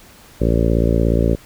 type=harmonic tone; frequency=56.9 Hz; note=A#1; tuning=41 cents flat; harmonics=1 / 2 / 3 / 4 / 5 / 6 / 7 / 8 / 9 / 10; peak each=-17 / -20 / -22 / -23 / -24 / -25 / -25 / -26 / -27 / -27 dBFS; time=0.4-1.36 s; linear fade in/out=20 ms; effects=pink hiss -45 dBFS RMS until 1.45 s